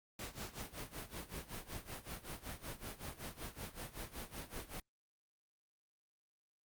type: noise with tremolo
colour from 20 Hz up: pink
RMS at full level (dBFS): -44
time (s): 0.19-4.8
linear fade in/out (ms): 2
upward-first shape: sine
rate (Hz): 5.3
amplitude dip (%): 85
effects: Opus 48 kbps